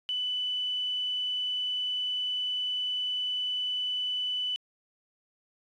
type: tone with quantisation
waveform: sine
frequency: 2990 Hz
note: F#7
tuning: 17 cents sharp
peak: -28 dBFS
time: 0.09-4.56 s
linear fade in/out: 0 ms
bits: 9
effects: resampled to 24000 Hz